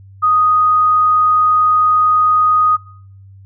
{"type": "tone", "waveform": "sine", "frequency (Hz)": 1244.5, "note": "D#6", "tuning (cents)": 0, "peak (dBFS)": -9, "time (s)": [0.22, 2.77], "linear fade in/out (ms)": 20, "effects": ["noise-tail reverb RT60 0.6 s tail -22 dB re dry", "added 97 Hz sine -37 dBFS peak until 3.45 s"]}